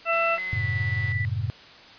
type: harmonic tone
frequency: 668 Hz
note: E5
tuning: 23 cents sharp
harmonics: 1 / 2 / 3 / 4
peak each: -25 / -25 / -32 / -25 dBFS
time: 0.05-0.39 s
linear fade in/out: 50 ms
type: click train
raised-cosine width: 0.2 ms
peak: -26 dBFS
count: 183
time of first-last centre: 0.13-1.119 s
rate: 184 Hz
type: tone with pitch glide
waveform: sine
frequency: 2037 to 1972.2 Hz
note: C7 to B6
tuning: -47 to -3 cents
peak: -28 dBFS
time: 0.38-1.25 s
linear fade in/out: 0 ms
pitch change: -56 cents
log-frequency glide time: 0.54-0.64 s
type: chord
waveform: sine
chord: F# minor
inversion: none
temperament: equal with one note detuned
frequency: 92.5 / 110 / 135.11 Hz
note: F#2 / A2 / C#3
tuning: 0 / 0 / -44 cents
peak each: -29 / -27 / -32 dBFS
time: 0.53-1.5 s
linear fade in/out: 0 ms
effects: white hiss -47 dBFS RMS until 1.98 s + resampled to 11025 Hz

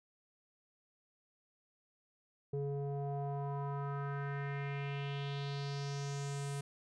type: tone with low-pass filter sweep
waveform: square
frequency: 140.9 Hz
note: C#3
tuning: 29 cents sharp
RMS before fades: -39 dBFS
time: 2.53-6.61 s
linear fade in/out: 5 ms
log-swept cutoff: 440 to 9400 Hz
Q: 3.1
effects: none

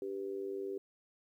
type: tone with amplitude modulation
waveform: sine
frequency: 392 Hz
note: G4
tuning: in tune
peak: -33 dBFS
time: 0.02-0.78 s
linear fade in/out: 2 ms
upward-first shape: sine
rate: 100 Hz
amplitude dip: 80%
effects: 12-bit

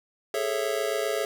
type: chord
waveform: square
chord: A major seventh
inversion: third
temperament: just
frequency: 412.5 / 440 / 550 / 660 Hz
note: G#4 / A4 / C#5 / E5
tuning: -12 / 0 / -14 / +2 cents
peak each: -32 dBFS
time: 0.34-1.25 s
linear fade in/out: 2 ms
effects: none

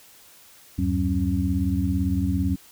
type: tone cluster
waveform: sine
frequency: 76.8 / 94.6 / 188.4 / 274 Hz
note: D#2 / F#2 / F#3 / C#4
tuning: -22 / +39 / +32 / -20 cents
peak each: -26 dBFS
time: 0.78-2.56 s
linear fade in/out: 10 ms
effects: white hiss -51 dBFS RMS until 2.71 s

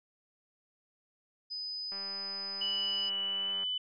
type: tone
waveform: sine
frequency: 5000 Hz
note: D#8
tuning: 8 cents sharp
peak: -36 dBFS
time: 1.5-3.1 s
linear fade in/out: 20 ms
type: click train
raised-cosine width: 0.5 ms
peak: -35 dBFS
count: 339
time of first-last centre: 1.92-3.636 s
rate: 197 Hz
type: tone with pitch glide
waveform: sine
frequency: 2960 to 3000 Hz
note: F#7 to F#7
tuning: 0 to +23 cents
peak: -31 dBFS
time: 2.61-3.78 s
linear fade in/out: 5 ms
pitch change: +23 cents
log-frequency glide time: 3.21-3.56 s
effects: none

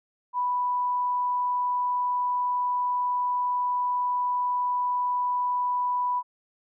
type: tone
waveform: sine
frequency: 987.8 Hz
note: B5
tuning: in tune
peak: -23 dBFS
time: 0.33-6.23 s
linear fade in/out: 50 ms
effects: none

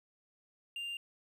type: tone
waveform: triangle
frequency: 2794 Hz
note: F7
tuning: in tune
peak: -36 dBFS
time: 0.76-0.97 s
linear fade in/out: 2 ms
effects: none

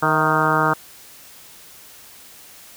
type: harmonic tone with a mistuned harmonic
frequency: 155.56 Hz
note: D#3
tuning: in tune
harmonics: 1 / 2 / 3 / 4 / 5 / 6 / 7 / 8 / 9 / 10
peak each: -25 / -26 / -26 / -26 / -26 / -23 / -25 / -21 / -23 / -27 dBFS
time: 0.02-0.74 s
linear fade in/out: 10 ms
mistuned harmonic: 4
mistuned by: +49 cents
effects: white hiss -44 dBFS RMS until 2.76 s

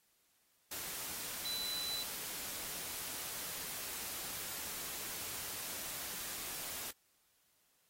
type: tone in noise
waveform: sine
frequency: 3989 Hz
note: B7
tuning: 17 cents sharp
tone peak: -38 dBFS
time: 1.45-2.03 s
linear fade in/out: 5 ms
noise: white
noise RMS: -43 dBFS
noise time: 0.71-6.91 s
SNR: +2 dB
effects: white hiss -74 dBFS RMS until 7.89 s + AAC 48 kbps

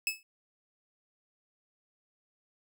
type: tone with exponential decay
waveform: sawtooth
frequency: 2599 Hz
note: E7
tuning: 25 cents flat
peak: -22 dBFS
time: 0.07-0.23 s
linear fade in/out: 1 ms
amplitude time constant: 33 ms
effects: none

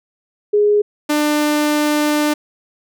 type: tone pair in turn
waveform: sine / sawtooth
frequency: 415.3 / 298.5 Hz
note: G#4 / D4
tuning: 0 / +28 cents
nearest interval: tritone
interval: 572 cents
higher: first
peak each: -10 dBFS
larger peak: neither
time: 0.53-0.82 / 1.09-2.34 s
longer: second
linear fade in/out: 10 ms
effects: none

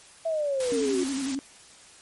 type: linear sweep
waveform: sine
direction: down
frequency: 665 to 349.2 Hz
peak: -24 dBFS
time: 0.25-1.04 s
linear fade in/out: 10 ms
type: noise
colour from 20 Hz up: white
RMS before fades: -35 dBFS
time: 0.6-1.35 s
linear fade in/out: 2 ms
type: tone with vibrato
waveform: sine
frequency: 270.7 Hz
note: C#4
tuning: 41 cents flat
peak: -27 dBFS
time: 0.72-1.39 s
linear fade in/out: 0 ms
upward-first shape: square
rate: 11 Hz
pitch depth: 50 cents each way
effects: white hiss -51 dBFS RMS until 2.01 s + MP3 48 kbps

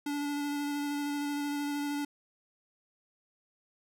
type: tone with vibrato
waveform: square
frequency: 288.9 Hz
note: D4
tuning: 28 cents flat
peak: -32 dBFS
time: 0.06-2.05 s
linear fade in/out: 5 ms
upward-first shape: square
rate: 13 Hz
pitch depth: 10 cents each way
effects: none

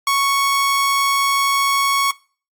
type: tone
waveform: sawtooth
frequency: 1108.7 Hz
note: C#6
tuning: in tune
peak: -11 dBFS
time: 0.07-2.11 s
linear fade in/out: 2 ms
effects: noise-tail reverb RT60 0.4 s tail -22 dB re dry + AAC 64 kbps

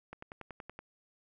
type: click train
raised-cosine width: 0.5 ms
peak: -29 dBFS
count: 8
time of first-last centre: 0.13-0.79 s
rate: 10.6 Hz
effects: none

